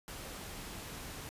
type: noise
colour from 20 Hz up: pink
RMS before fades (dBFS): -45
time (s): 0.08-1.29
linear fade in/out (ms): 0
effects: resampled to 32000 Hz